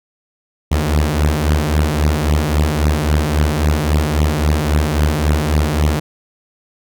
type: beating tone pair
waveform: sawtooth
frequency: 73.42 / 77.12 Hz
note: D2 / D#2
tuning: 0 / -15 cents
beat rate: 3.7 Hz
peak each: -12 dBFS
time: 0.71-6 s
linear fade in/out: 10 ms
effects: none